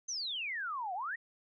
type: exponential two-way sweep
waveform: sine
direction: down then up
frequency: 6380 to 698.5 to 1955 Hz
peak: -35 dBFS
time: 0.08-1.16 s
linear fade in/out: 10 ms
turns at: 0.94 s
effects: none